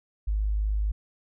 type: tone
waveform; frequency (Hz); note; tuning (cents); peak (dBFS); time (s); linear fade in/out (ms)
sine; 51.91; G#1; 0; -23; 0.27-0.92; 10
effects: none